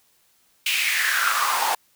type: noise with high-pass filter sweep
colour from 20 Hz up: pink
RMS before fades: -22 dBFS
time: 0.66-1.75 s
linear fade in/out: 5 ms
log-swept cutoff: 2800 to 780 Hz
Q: 5.3
effects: white hiss -62 dBFS RMS until 1.95 s